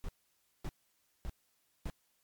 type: noise bursts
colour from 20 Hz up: brown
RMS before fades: -38 dBFS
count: 4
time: 0.04-1.9 s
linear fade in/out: 0 ms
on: 45 ms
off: 560 ms
effects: white hiss -75 dBFS RMS until 2.23 s + MP3 96 kbps